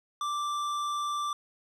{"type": "tone with tanh clipping", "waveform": "sine", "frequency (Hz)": 1174.7, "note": "D6", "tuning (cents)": 0, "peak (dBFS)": -31, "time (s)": [0.21, 1.33], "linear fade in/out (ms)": 2, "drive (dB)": 14, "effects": []}